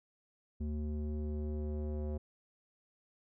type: tone with low-pass filter sweep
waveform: square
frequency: 75.2 Hz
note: D2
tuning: 42 cents sharp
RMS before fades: -37 dBFS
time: 0.6-2.18 s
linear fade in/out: 10 ms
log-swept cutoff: 270 to 520 Hz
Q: 1.8
effects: none